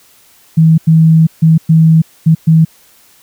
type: tone bursts at uneven times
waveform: sine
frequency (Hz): 161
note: E3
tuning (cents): -41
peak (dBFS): -3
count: 6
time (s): 0.57-0.78 / 0.87-1.27 / 1.42-1.58 / 1.69-2.02 / 2.26-2.35 / 2.47-2.65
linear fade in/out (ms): 10
effects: white hiss -46 dBFS RMS until 3.22 s